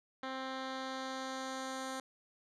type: tone with low-pass filter sweep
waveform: 10% pulse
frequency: 263.2 Hz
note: C4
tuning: 10 cents sharp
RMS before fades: -41 dBFS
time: 0.23-2 s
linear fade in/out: 2 ms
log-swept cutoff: 3200 to 8600 Hz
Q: 1.3
effects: none